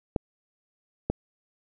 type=clicks; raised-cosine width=2 ms; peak=-11 dBFS; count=2; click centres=0.162 / 1.1 s; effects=none